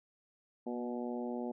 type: harmonic tone with a mistuned harmonic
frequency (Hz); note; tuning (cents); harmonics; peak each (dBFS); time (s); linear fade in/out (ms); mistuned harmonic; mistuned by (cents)
122; B2; -21; 2 / 3 / 4 / 5 / 6 / 7; -38 / -42 / -44 / -46 / -48 / -49; 0.66-1.52; 10; 2; -19
effects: none